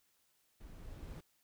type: noise with level ramp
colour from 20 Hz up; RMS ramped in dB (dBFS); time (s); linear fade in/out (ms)
brown; -53 to -45; 0.6-1.21; 10
effects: white hiss -75 dBFS RMS until 1.43 s